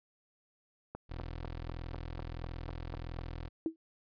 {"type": "click train", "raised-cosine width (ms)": 1, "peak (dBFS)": -27, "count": 10, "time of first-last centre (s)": [0.95, 3.189], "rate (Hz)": 4.02}
{"type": "tone", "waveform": "20% pulse", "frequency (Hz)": 41.49, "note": "E1", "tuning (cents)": 12, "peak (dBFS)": -35, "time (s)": [1.09, 3.49], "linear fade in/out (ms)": 20}
{"type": "tone with exponential decay", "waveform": "sine", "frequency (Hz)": 323.8, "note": "E4", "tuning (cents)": -31, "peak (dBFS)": -26, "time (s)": [3.66, 3.76], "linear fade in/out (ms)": 1, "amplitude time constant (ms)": 20}
{"effects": ["resampled to 11025 Hz"]}